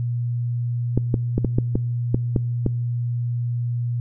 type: clicks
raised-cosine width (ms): 3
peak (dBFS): -6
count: 9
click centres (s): 0.976 / 1.142 / 1.38 / 1.447 / 1.585 / 1.755 / 2.145 / 2.362 / 2.663
effects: noise-tail reverb RT60 0.8 s tail -24 dB re dry + added 120 Hz sine -21 dBFS peak until 4 s